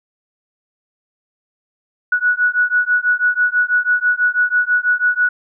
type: beating tone pair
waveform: sine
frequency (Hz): 1466 / 1472.1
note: F#6 / F#6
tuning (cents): -16 / -9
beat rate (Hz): 6.1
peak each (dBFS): -16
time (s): 2.12-5.29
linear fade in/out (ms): 5
effects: none